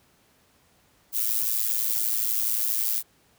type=noise with amplitude modulation; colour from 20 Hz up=violet; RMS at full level=-22 dBFS; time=1.12-3.03 s; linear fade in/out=50 ms; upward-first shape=sine; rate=112 Hz; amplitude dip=80%; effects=pink hiss -62 dBFS RMS until 3.38 s + high-pass 60 Hz 12 dB/octave